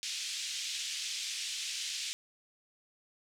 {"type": "band-pass noise", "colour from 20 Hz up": "pink", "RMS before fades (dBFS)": -38, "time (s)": [0.03, 2.13], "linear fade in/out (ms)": 0, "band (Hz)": [2700, 7600], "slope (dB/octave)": 24, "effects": []}